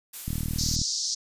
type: noise with tremolo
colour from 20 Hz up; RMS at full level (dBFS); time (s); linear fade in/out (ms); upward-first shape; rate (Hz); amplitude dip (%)
blue; -36; 0.13-0.76; 10; triangle; 5.1; 25
type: click train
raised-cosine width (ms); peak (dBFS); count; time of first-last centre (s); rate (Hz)
5; -18; 22; 0.28-0.816; 39.2
type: band-pass noise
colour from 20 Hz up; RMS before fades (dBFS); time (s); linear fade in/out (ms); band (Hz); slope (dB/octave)
white; -29; 0.58-1.15; 10; 4400 to 6500; 48
effects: resampled to 32000 Hz